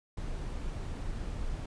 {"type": "noise", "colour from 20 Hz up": "brown", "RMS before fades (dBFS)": -36, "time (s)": [0.17, 1.66], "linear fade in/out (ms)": 5, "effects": ["resampled to 22050 Hz"]}